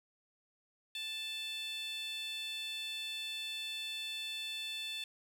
15% pulse tone with high-pass filter, 880 Hz, A5, in tune, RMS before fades -41 dBFS, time 0.95-5.04 s, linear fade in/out 2 ms, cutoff 3200 Hz, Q 5.3, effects none

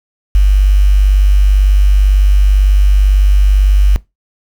sine tone with quantisation, 49 Hz, G1, in tune, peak -4 dBFS, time 0.35-3.96 s, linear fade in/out 0 ms, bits 5, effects noise-tail reverb RT60 0.2 s tail -20 dB re dry

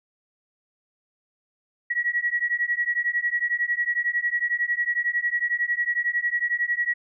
sine beating tone pair, 1914 / 1925 Hz, A#6 / B6, +45 / -45 cents, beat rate 11 Hz, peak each -25 dBFS, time 1.9-6.94 s, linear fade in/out 10 ms, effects none

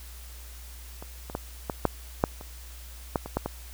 clicks, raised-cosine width 1 ms, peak -26 / -24 / -15 / -14 / -7 / -6 / -27 / -10 / -22 / -11 / -15 dBFS, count 11, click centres 1.025 / 1.299 / 1.351 / 1.698 / 1.853 / 2.239 / 2.411 / 3.158 / 3.26 / 3.37 / 3.46 s, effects added 60 Hz sine -42 dBFS peak until 3.73 s + white hiss -49 dBFS RMS until 3.73 s

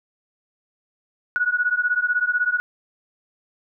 sine beating tone pair, 1457 / 1473 Hz, F#6 / F#6, -27 / -8 cents, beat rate 16 Hz, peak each -21 / -22 dBFS, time 1.36-2.6 s, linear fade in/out 0 ms, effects none

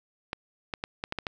clicks, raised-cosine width 0.3 ms, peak -15 dBFS, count 7, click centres 0.331 / 0.738 / 0.839 / 1.039 / 1.124 / 1.187 / 1.268 s, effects none

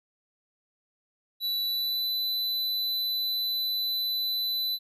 square tone with pitch glide, 3951 to 3999 Hz, B7 to B7, 0 to +21 cents, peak -27 dBFS, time 1.4-4.79 s, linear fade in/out 50 ms, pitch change +21 cents, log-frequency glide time 1.63-2.1 s, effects none

